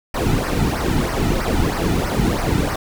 brown noise with flanger, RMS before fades -19 dBFS, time 0.14-2.76 s, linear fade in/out 5 ms, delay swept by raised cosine 0.27 to 1.87 ms, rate 3.1 Hz, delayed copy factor -0.75, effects none

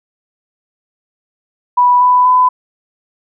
sine tone with pitch steps, 984 / 994.3 / 1004.7 Hz, B5 / B5 / B5, -7 / +11 / +29 cents, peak -6 dBFS, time 1.77-2.49 s, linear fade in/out 10 ms, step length 240 ms, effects none

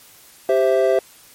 triangle chord, C major, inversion second, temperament equal, 392 / 523.3 / 659.3 Hz, G4 / C5 / E5, 0 / 0 / 0 cents, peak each -16 dBFS, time 0.49-0.99 s, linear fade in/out 2 ms, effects white hiss -47 dBFS RMS until 1.34 s + MP3 64 kbps

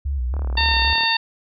sine tone with vibrato, 65.41 Hz, C2, in tune, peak -20 dBFS, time 0.05-0.94 s, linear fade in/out 10 ms, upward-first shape square, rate 3.7 Hz, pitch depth 110 cents each way
click train, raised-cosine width 1 ms, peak -21 dBFS, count 27, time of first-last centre 0.34-1.035 s, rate 37.4 Hz
harmonic tone, 910 Hz, A#5, 42 cents flat, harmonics 1 / 2 / 3 / 4 / 5, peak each -23 / -23 / -23 / -23 / -23 dBFS, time 0.57-1.17 s, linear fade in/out 5 ms
effects none

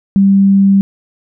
sine tone, 196.3 Hz, G3, 3 cents sharp, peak -5 dBFS, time 0.16-0.81 s, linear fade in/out 0 ms, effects none

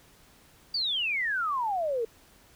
sine exponential sweep, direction down, 4741 to 440 Hz, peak -26 dBFS, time 0.74-2.05 s, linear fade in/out 5 ms, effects pink hiss -58 dBFS RMS until 2.55 s

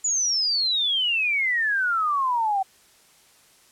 sine exponential sweep, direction down, 7040 to 756 Hz, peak -20 dBFS, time 0.04-2.63 s, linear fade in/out 10 ms, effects white hiss -56 dBFS RMS until 3.71 s + low-pass 11000 Hz 12 dB/octave

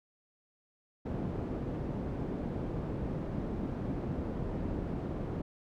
white low-pass noise, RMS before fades -36 dBFS, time 1.05-5.42 s, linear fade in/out 10 ms, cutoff 300 Hz, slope 12 dB/octave, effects none

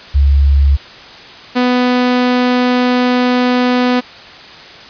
sine / sawtooth tone pair in turn, 69.9 / 248.6 Hz, C#2 / B3, +15 / +12 cents, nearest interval octave + minor seventh, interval 2197 cents, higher second, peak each -6 dBFS, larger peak neither, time 0.14-0.77 / 1.55-4.01 s, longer second, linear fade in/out 20 ms, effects white hiss -34 dBFS RMS until 4.89 s + resampled to 11025 Hz

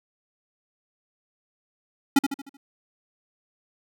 square tone with echo, 277.4 Hz, C#4, 1 cent sharp, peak -14 dBFS, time 2.16-2.19 s, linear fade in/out 5 ms, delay 76 ms, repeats 5, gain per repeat -7 dB, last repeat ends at 2.57 s, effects none

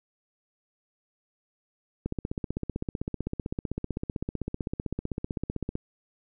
click train, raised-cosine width 3 ms, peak -17 dBFS, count 59, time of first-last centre 2.06-5.754 s, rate 15.7 Hz, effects none

